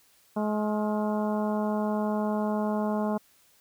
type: harmonic tone with a mistuned harmonic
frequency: 211.8 Hz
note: G#3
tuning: 34 cents sharp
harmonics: 1 / 2 / 3 / 4 / 5 / 6 / 7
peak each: -27 / -34 / -32 / -35 / -38 / -47 / -47 dBFS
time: 0.36-3.18 s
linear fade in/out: 10 ms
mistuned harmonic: 7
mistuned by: -70 cents
effects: white hiss -62 dBFS RMS until 3.6 s